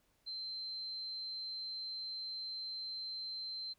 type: tone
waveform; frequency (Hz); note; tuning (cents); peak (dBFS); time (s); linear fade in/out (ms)
sine; 4110; C8; -32; -40; 0.26-3.74; 20
effects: pink hiss -75 dBFS RMS until 3.78 s